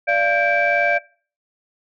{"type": "tone cluster", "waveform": "sine", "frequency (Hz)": [586, 689, 1588, 2322], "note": ["D5", "F5", "G6", "D7"], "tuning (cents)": [-4, -24, 22, -20], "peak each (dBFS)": -20, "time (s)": [0.07, 0.99], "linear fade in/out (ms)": 20, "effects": ["noise-tail reverb RT60 0.4 s tail -21 dB re dry", "tanh soft clip ceiling -7 dBFS"]}